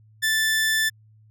sawtooth tone, 1760 Hz, A6, in tune, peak -16 dBFS, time 0.22-0.9 s, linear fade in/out 20 ms, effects added 108 Hz sine -51 dBFS peak until 1.3 s

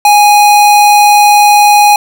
square tone, 828 Hz, G#5, 5 cents flat, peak -3 dBFS, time 0.05-1.96 s, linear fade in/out 2 ms, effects none

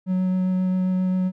triangle tone with vibrato, 185 Hz, F#3, in tune, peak -17 dBFS, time 0.06-1.32 s, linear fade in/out 50 ms, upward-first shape sine, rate 7.5 Hz, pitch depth 8 cents each way, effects none

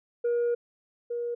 sine tone pair in turn, 476.3 / 476.3 Hz, A#4 / A#4, +37 / +37 cents, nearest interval unison, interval 0 cents, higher neither, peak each -21 / -28 dBFS, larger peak first, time 0.24-0.55 / 1.1-1.35 s, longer first, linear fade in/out 10 ms, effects tanh soft clip ceiling -22 dBFS

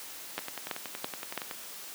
two click trains, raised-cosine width 0.3 ms, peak -20 / -15 dBFS, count 13 / 4, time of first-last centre 0.39-1.511 / 0.38-1.377 s, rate 10.7 / 3.01 Hz, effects white hiss -44 dBFS RMS until 1.94 s + high-pass 200 Hz 12 dB/octave

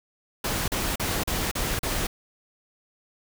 pink noise bursts, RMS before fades -27 dBFS, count 6, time 0.44-2.07 s, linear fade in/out 5 ms, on 240 ms, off 38 ms, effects none

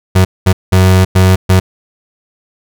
35% pulse tone bursts at uneven times, 93.3 Hz, F#2, 15 cents sharp, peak -3 dBFS, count 5, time 0.15-0.25 / 0.46-0.53 / 0.72-1.05 / 1.15-1.36 / 1.49-1.6 s, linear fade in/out 10 ms, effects none

